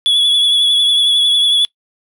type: tone with vibrato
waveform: triangle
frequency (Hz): 3400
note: G#7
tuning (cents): +40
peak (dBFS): -8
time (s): 0.06-1.65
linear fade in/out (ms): 0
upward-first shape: sine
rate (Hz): 11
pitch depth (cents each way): 29
effects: noise-tail reverb RT60 0.1 s tail -24 dB re dry